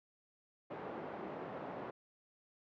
white band-pass noise, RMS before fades -45 dBFS, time 0.7-1.91 s, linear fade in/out 10 ms, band 190 to 710 Hz, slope 12 dB/octave, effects low-pass 3000 Hz 12 dB/octave

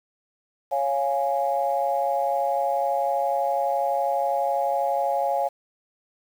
sine chord, Db major, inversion none, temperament equal, 554.4 / 698.5 / 830.6 Hz, Db5 / F5 / Ab5, 0 / 0 / 0 cents, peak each -25 dBFS, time 0.71-5.49 s, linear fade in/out 20 ms, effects tanh soft clip ceiling -11 dBFS + 8-bit

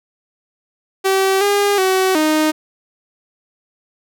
sawtooth tone with pitch steps, 384.7 / 405.6 / 377.1 / 309.6 Hz, G4 / G#4 / F#4 / D#4, -33 / -41 / +33 / -9 cents, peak -9 dBFS, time 1.04-2.52 s, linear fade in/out 20 ms, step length 370 ms, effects none

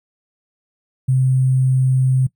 sine tone with sample-and-hold, 130.1 Hz, C3, 9 cents flat, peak -12 dBFS, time 1.08-2.27 s, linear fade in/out 10 ms, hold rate 8820 Hz, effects noise-tail reverb RT60 0.1 s tail -19 dB re dry

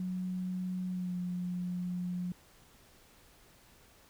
sine tone with pitch glide, 183.4 to 178.8 Hz, F#3 to F3, -15 to +41 cents, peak -33 dBFS, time 0-2.32 s, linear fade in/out 2 ms, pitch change -44 cents, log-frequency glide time 0.88-1.17 s, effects pink hiss -61 dBFS RMS until 4.09 s

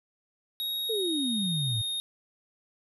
square tone with pitch glide, 3770 to 3703 Hz, A#7 to A#7, +19 to -12 cents, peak -30 dBFS, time 0.6-2 s, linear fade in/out 0 ms, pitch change -31 cents, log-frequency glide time 0.76-1.52 s
sine exponential sweep, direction down, 466.2 to 103.83 Hz, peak -28 dBFS, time 0.89-1.82 s, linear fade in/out 10 ms
effects 10-bit

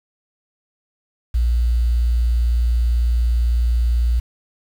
sine tone with quantisation, 59 Hz, A#1, 22 cents sharp, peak -14 dBFS, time 1.34-4.2 s, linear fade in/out 10 ms, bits 7, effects none

